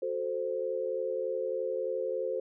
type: chord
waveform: sine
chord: F# diminished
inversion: none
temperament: equal with one note detuned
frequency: 368.7 / 440 / 523.3 Hz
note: F#4 / A4 / C5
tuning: -6 / 0 / 0 cents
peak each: -37 / -35 / -32 dBFS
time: 0.02-2.4 s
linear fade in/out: 5 ms
effects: none